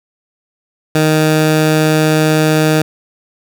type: tone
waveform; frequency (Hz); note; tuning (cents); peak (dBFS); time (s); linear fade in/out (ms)
15% pulse; 155.56; D#3; 0; -3; 0.95-2.82; 2
effects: none